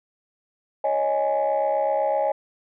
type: chord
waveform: sine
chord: C# suspended second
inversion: none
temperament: equal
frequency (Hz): 554.4 / 622.3 / 830.6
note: C#5 / D#5 / G#5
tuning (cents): 0 / 0 / 0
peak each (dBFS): -23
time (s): 0.84-2.32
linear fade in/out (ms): 5
effects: tanh soft clip ceiling -14 dBFS